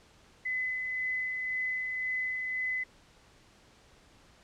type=tone with tremolo; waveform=sine; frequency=2019 Hz; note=B6; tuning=38 cents sharp; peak=-29 dBFS; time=0.45-2.84 s; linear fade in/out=10 ms; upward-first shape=sine; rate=1.9 Hz; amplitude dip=30%; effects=pink hiss -60 dBFS RMS until 4.43 s + low-pass 7000 Hz 12 dB/octave

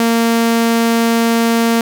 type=tone; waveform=sawtooth; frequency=230.4 Hz; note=A#3; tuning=20 cents flat; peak=-7 dBFS; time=0-1.81 s; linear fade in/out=2 ms; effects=none

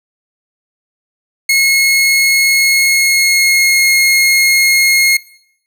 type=tone with pitch glide; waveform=sawtooth; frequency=2171 to 2152 Hz; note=C#7 to C7; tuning=-37 to +48 cents; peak=-5 dBFS; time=1.49-5.17 s; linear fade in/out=5 ms; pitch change=-15 cents; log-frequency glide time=2.52-3.9 s; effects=noise-tail reverb RT60 0.7 s tail -20 dB re dry

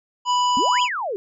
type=harmonic tone; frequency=987.8 Hz; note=B5; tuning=in tune; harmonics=1 / 3 / 5 / 7; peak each=-17 / -26 / -34 / -33 dBFS; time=0.25-0.89 s; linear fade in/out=50 ms
type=exponential two-way sweep; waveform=sine; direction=up then down; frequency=228 to 3336 to 369.9 Hz; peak=-23 dBFS; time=0.57-1.16 s; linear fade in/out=0 ms; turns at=0.82 s
effects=none

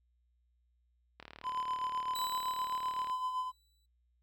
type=click train; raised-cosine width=0.3 ms; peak=-31 dBFS; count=72; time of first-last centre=1.2-3.098 s; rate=37.4 Hz
type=tone with tremolo; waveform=triangle; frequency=1015 Hz; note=B5; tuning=47 cents sharp; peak=-30 dBFS; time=1.43-3.52 s; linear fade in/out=50 ms; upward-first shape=sine; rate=7.8 Hz; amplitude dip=50%
type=tone with exponential decay; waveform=sawtooth; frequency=3951 Hz; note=B7; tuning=in tune; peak=-34 dBFS; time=2.15-3.86 s; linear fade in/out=5 ms; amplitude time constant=370 ms
effects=noise-tail reverb RT60 0.1 s tail -24 dB re dry + added 60 Hz sine -70 dBFS peak until 4.22 s

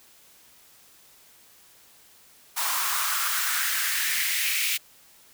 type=noise with high-pass filter sweep; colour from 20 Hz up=white; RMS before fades=-26 dBFS; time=2.56-4.78 s; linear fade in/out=20 ms; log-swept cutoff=970 to 2500 Hz; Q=3.5; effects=white hiss -55 dBFS RMS until 5.33 s

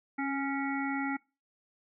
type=harmonic tone with a mistuned harmonic; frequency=277.2 Hz; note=C#4; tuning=in tune; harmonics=1 / 3 / 5 / 7 / 8; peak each=-32 / -37 / -39 / -40 / -41 dBFS; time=0.18-1.17 s; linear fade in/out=10 ms; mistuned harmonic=1; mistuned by=-18 cents; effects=noise-tail reverb RT60 0.3 s tail -24 dB re dry

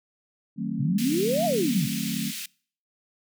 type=chord; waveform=sine; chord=D# diminished seventh; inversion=none; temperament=just; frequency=155.56 / 186.68 / 224 / 268.8 Hz; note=D#3 / F#3 / A3 / C4; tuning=0 / +16 / +31 / +47 cents; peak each=-35 / -31 / -30 / -34 dBFS; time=0.56-2.33 s; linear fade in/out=50 ms
type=exponential two-way sweep; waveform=sine; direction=up then down; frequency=129 to 719 to 129 Hz; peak=-22 dBFS; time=0.79-1.87 s; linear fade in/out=20 ms; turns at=1.45 s
type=high-pass noise; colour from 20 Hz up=pink; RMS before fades=-35 dBFS; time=0.98-2.46 s; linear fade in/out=5 ms; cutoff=2300 Hz; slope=24 dB/octave
effects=noise-tail reverb RT60 0.5 s tail -25 dB re dry

